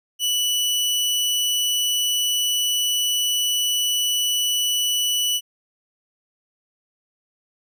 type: tone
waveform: sawtooth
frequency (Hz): 2960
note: F#7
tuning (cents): 0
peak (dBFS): -16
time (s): 0.19-5.41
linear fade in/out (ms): 50
effects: none